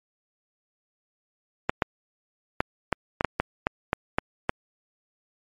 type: clicks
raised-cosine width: 0.5 ms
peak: -6 dBFS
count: 11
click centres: 1.695 / 1.822 / 2.605 / 2.927 / 3.209 / 3.247 / 3.4 / 3.669 / 3.931 / 4.185 / 4.494 s
effects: MP3 64 kbps